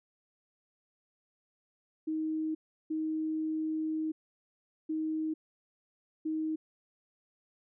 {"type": "tone bursts at uneven times", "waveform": "sine", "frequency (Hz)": 314.3, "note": "D#4", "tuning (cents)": 18, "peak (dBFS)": -30, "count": 4, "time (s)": [[2.07, 2.55], [2.9, 4.12], [4.89, 5.34], [6.25, 6.56]], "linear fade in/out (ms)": 10, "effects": []}